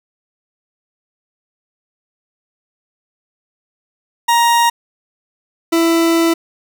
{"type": "tone pair in turn", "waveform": "40% pulse", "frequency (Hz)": [939, 332], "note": ["A#5", "E4"], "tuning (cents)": [12, 12], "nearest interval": "octave + tritone", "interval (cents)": 1800, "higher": "first", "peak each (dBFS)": [-9, -10], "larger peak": "first", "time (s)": [[4.28, 4.7], [5.72, 6.34]], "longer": "second", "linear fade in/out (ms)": 10, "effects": ["7-bit"]}